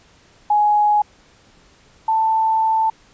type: tone pair in turn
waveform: sine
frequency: 836 / 885.7 Hz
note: G#5 / A5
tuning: +11 / +11 cents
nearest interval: minor second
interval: 100 cents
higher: second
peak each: -12 / -14 dBFS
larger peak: first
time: 0.5-1.02 / 2.08-2.9 s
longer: second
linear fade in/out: 5 ms
effects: pink hiss -52 dBFS RMS until 3.13 s + resampled to 16000 Hz